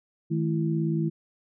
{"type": "tone cluster", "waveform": "sine", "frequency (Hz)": [157.8, 215.7, 333.5], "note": ["D#3", "A3", "E4"], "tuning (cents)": [25, -34, 20], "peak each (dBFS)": [-25, -31, -29], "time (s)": [0.3, 1.1], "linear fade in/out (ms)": 20, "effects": []}